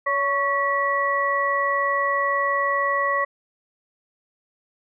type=tone cluster; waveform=sine; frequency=564 / 1113 / 1939 Hz; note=C#5 / C#6 / B6; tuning=+30 / +7 / -32 cents; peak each=-26 / -22 / -24 dBFS; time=0.06-3.25 s; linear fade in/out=10 ms; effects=none